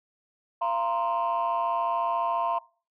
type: chord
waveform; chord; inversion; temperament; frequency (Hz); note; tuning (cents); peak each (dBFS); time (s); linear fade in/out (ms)
sine; F suspended fourth; none; equal with one note detuned; 684.9 / 932.3 / 1046.5; F5 / Bb5 / C6; -34 / 0 / 0; -28 / -27 / -27; 0.61-2.59; 10
effects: noise-tail reverb RT60 0.4 s tail -22 dB re dry + tanh soft clip ceiling -19 dBFS